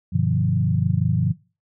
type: chord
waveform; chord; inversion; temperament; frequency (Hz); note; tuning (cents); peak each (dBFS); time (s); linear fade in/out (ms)
sine; G dominant seventh; none; equal with one note detuned; 98 / 123.47 / 150.26 / 174.61; G2 / B2 / D3 / F3; 0 / 0 / +40 / 0; -23; 0.12-1.33; 20
effects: noise-tail reverb RT60 0.3 s tail -19 dB re dry